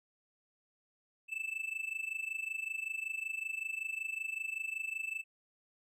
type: tone with amplitude modulation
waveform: triangle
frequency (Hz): 2637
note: E7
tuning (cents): 0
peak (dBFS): -31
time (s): 1.28-5.24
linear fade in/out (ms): 50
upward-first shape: sine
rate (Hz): 25.3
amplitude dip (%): 85
effects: none